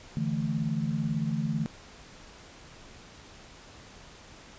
sine chord, D suspended second, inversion none, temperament equal, 146.83 / 164.81 / 220 Hz, D3 / E3 / A3, 0 / 0 / 0 cents, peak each -31 dBFS, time 0.17-1.66 s, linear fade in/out 0 ms, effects pink hiss -50 dBFS RMS until 4.58 s + resampled to 16000 Hz

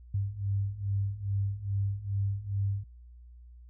sine beating tone pair, 98 / 100.4 Hz, G2 / G2, 0 / +42 cents, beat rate 2.4 Hz, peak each -33 / -30 dBFS, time 0.14-2.84 s, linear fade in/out 5 ms, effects added 60 Hz sine -48 dBFS peak until 3.69 s

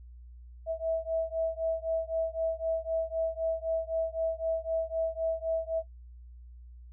sine beating tone pair, 650 / 653.9 Hz, E5 / E5, -24 / -14 cents, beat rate 3.9 Hz, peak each -31 dBFS, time 0.66-5.83 s, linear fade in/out 50 ms, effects noise-tail reverb RT60 0.1 s tail -19 dB re dry + added 60 Hz sine -46 dBFS peak until 6.92 s

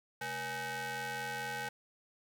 sawtooth ring-modulated tone, 349.2 Hz, F4, in tune, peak -30 dBFS, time 0.21-1.69 s, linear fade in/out 5 ms, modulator 1180 Hz, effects none

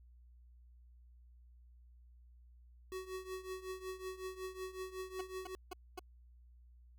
square tone with tremolo, 374.4 Hz, F#4, 20 cents sharp, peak -40 dBFS, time 2.92-5.55 s, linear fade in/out 0 ms, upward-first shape triangle, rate 5.4 Hz, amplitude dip 85%
20% pulse tone bursts, 366.8 Hz, F#4, 15 cents flat, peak -37 dBFS, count 4, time 5.19-5.994 s, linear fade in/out 5 ms, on 21 ms, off 240 ms
effects added 60 Hz sine -58 dBFS peak until 6.98 s

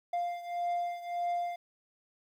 triangle beating tone pair, 698.5 / 700.2 Hz, F5 / F5, 0 / +4 cents, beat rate 1.7 Hz, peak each -31 / -35 dBFS, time 0.13-1.56 s, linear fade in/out 5 ms, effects 11-bit

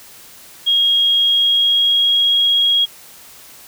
sine tone with pitch glide, 3273 to 3292 Hz, G#7 to G#7, -26 to -16 cents, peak -11 dBFS, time 0.66-2.86 s, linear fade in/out 20 ms, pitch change +10 cents, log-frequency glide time 1.21-2.17 s, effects white hiss -41 dBFS RMS until 3.67 s

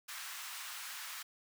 pink high-pass noise, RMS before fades -45 dBFS, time 0.08-1.23 s, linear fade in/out 10 ms, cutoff 1100 Hz, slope 24 dB/octave, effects none

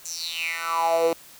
10% pulse tone with high-pass filter sweep, 166.2 Hz, E3, 15 cents sharp, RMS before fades -25 dBFS, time 0.05-1.13 s, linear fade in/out 2 ms, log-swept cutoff 6900 to 400 Hz, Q 6.8, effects white hiss -48 dBFS RMS until 1.39 s

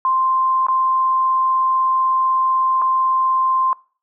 sine tone with dropouts, 1046 Hz, C6, 1 cent flat, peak -14 dBFS, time 0.05-3.73 s, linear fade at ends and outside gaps 1 ms, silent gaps 0.667-0.684 / 2.817-2.82 s, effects noise-tail reverb RT60 0.4 s tail -23 dB re dry

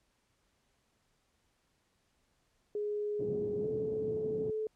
sine tone with pitch glide, 416.9 to 434.1 Hz, G#4 to A4, +7 to -23 cents, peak -32 dBFS, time 2.75-4.67 s, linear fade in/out 2 ms, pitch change +70 cents, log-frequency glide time 3.6-3.68 s
pink band-pass noise, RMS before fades -42 dBFS, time 3.19-4.51 s, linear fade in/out 10 ms, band 110 to 440 Hz, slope 24 dB/octave
effects pink hiss -75 dBFS RMS until 4.75 s + low-pass 10000 Hz 12 dB/octave

